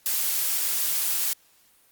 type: noise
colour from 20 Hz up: blue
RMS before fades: -25 dBFS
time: 0.06-1.33 s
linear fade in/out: 0 ms
effects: white hiss -60 dBFS RMS until 1.91 s + Opus 48 kbps